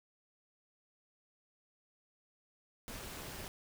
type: noise with amplitude modulation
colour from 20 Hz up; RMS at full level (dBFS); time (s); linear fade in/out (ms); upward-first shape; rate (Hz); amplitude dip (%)
pink; -43; 2.88-3.48; 0; sine; 230; 60
effects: none